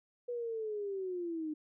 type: linear sweep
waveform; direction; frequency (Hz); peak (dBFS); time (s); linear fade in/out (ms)
sine; down; 490 to 301.2; -35; 0.28-1.54; 10
effects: none